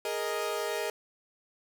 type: chord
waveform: sawtooth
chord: Ab suspended second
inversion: none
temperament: equal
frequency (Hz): 415.3 / 466.2 / 622.3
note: Ab4 / Bb4 / Eb5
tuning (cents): 0 / 0 / 0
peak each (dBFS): -31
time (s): 0.05-0.9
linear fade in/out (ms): 2
effects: none